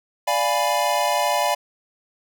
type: chord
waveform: square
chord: D diminished seventh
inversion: none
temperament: equal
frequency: 587.3 / 698.5 / 830.6 / 987.8 Hz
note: D5 / F5 / Ab5 / Cb6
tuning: 0 / 0 / 0 / 0 cents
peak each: -25 dBFS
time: 0.27-1.55 s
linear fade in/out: 10 ms
effects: none